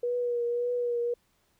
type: tone with vibrato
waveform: sine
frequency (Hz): 481.8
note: B4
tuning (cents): -43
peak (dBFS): -26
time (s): 0.03-1.14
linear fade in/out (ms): 5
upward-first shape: triangle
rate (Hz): 1.8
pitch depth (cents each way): 32
effects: pink hiss -70 dBFS RMS until 1.59 s